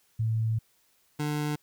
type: tone pair in turn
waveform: sine / 25% pulse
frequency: 111.7 / 149.1 Hz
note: A2 / D3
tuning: +27 / +27 cents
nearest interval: perfect fourth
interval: 500 cents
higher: second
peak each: -24 dBFS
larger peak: neither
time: 0.19-0.59 / 1.19-1.56 s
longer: first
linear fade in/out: 10 ms
effects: white hiss -67 dBFS RMS until 1.62 s